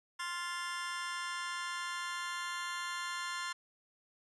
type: chord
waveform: sawtooth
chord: F major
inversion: second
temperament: just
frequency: 1047.7 / 1396.9 / 1746.1 Hz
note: C6 / F6 / A6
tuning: +2 / 0 / -14 cents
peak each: -36 / -39 / -39 dBFS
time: 0.19-3.53 s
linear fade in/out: 10 ms
effects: resampled to 22050 Hz